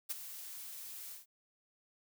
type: noise with ADSR envelope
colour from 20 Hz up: blue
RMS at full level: -35 dBFS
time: 0.09-1.26 s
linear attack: 18 ms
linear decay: 23 ms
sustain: -12 dB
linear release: 140 ms
effects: none